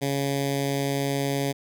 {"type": "tone with notch filter", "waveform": "10% pulse", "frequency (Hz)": 139.3, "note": "C#3", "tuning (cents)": 9, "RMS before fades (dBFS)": -26, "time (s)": [0.01, 1.53], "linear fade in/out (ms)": 20, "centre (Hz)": 1200, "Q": 0.86, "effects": []}